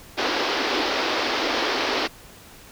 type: band-pass noise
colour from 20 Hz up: pink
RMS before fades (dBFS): -24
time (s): 0.17-2.08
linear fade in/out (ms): 20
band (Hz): 270 to 5300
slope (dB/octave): 48
effects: pink hiss -46 dBFS RMS until 2.71 s